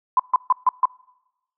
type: tone bursts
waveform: sine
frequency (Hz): 1013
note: B5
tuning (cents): +44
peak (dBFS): -12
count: 5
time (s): 0.17-0.855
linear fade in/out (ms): 2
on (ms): 25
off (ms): 140
effects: noise-tail reverb RT60 1.0 s tail -25 dB re dry